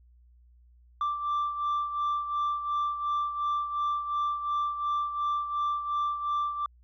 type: beating tone pair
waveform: sine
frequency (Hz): 1174.7 / 1177.5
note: D6 / D6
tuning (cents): 0 / +4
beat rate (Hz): 2.8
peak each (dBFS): -26 / -32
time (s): 1.01-6.66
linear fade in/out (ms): 2
effects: tanh soft clip ceiling -24 dBFS + added 60 Hz sine -55 dBFS peak until 6.83 s